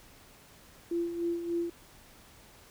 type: tone with tremolo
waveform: sine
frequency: 341.4 Hz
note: F4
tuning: 39 cents flat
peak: -27 dBFS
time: 0.91-1.7 s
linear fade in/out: 5 ms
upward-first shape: sine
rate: 3.4 Hz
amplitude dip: 60%
effects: pink hiss -56 dBFS RMS until 2.7 s